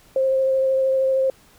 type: tone with vibrato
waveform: sine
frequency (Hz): 530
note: C5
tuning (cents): +22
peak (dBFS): -16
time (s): 0.16-1.3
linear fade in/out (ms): 2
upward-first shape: sine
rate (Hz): 13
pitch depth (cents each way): 11
effects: pink hiss -53 dBFS RMS until 1.58 s